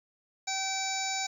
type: harmonic tone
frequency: 770 Hz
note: G5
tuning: 31 cents flat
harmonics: 1 / 2 / 3 / 5 / 6 / 7 / 8 / 9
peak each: -35 / -43 / -37 / -39 / -41 / -40 / -41 / -36 dBFS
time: 0.47-1.27 s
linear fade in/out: 10 ms
effects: 10-bit